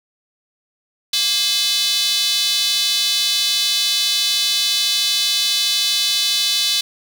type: tone with high-pass filter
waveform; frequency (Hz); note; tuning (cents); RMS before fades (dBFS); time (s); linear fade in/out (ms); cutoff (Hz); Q
square; 233.1; A#3; 0; -18; 1.13-6.81; 5; 3800; 4
effects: none